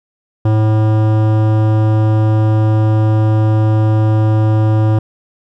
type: tone with hard clipping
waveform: sine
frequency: 108.6 Hz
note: A2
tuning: 22 cents flat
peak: -11 dBFS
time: 0.45-4.99 s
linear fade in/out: 5 ms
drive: 16 dB
effects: none